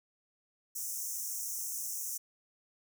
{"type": "high-pass noise", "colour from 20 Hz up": "pink", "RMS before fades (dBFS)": -38, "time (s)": [0.75, 2.18], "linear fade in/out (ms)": 10, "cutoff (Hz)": 5600, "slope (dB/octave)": 96, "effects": []}